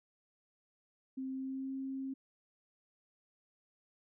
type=tone with pitch glide; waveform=sine; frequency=263.5 to 267.5 Hz; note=C4 to C4; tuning=+12 to +38 cents; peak=-37 dBFS; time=1.17-2.14 s; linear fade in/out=10 ms; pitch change=+26 cents; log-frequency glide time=1.3-1.72 s; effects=none